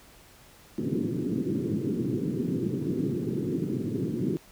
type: band-pass noise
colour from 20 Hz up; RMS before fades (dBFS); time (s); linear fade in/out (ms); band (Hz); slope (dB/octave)
white; -29; 0.78-4.37; 0; 110 to 380; 48
effects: pink hiss -54 dBFS RMS until 4.51 s